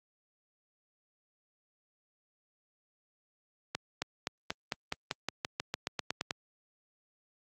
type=accelerating click train; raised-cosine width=0.2 ms; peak=-14 dBFS; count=16; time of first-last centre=3.75-6.308 s; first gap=270 ms; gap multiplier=0.93; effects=high-pass 100 Hz 12 dB/octave + Opus 48 kbps